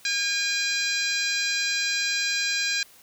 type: harmonic tone with a mistuned harmonic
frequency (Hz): 809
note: G#5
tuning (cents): -46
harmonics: 2 / 3 / 4 / 5 / 6 / 7 / 8 / 9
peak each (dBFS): -29 / -29 / -38 / -29 / -32 / -34 / -38 / -35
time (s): 0.05-2.83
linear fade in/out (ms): 2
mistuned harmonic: 9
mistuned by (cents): +51
effects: white hiss -53 dBFS RMS until 3.02 s